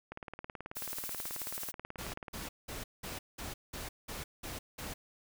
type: click train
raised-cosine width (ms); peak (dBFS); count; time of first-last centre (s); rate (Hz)
0.5; -27; 41; 0.12-2.282; 18.5
type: noise with tremolo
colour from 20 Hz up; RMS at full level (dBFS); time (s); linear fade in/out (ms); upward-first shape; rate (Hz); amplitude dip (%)
blue; -39; 0.75-1.72; 20; sine; 14; 40
type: noise bursts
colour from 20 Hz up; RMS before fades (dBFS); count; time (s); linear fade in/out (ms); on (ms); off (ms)
pink; -42; 9; 1.98-4.94; 10; 160; 190
effects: none